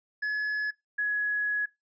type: tone pair in turn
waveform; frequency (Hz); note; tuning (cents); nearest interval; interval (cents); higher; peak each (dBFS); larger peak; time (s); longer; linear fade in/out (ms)
triangle / sine; 1701 / 1680.5; G#6 / G#6; +41 / +20; unison; 21; first; -25; neither; 0.22-0.71 / 0.98-1.66; second; 10
effects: noise-tail reverb RT60 0.2 s tail -23 dB re dry + resampled to 16000 Hz